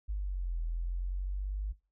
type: linear two-way sweep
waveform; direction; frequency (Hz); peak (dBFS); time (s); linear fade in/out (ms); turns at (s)
sine; down then up; 51.91 to 41 to 51.2; -31; 0.08-1.73; 20; 0.61
effects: noise-tail reverb RT60 0.3 s tail -21 dB re dry